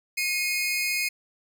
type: tone pair together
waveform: sawtooth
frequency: 2154 / 2489 Hz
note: C7 / D#7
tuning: +50 / 0 cents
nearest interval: minor third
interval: 250 cents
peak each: -24 dBFS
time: 0.17-1.09 s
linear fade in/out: 10 ms
effects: none